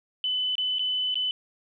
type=tone with dropouts; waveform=sine; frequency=3011 Hz; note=F#7; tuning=30 cents sharp; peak=-24 dBFS; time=0.24-1.31 s; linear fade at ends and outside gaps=1 ms; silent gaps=0.554-0.581 / 0.785-0.793 / 1.143-1.155 s; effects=none